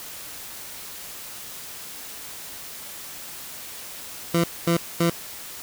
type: tone bursts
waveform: 20% pulse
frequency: 169.2 Hz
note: E3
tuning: 45 cents sharp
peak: -13 dBFS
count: 3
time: 4.34-5.1 s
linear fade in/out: 5 ms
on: 100 ms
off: 230 ms
effects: white hiss -38 dBFS RMS until 5.62 s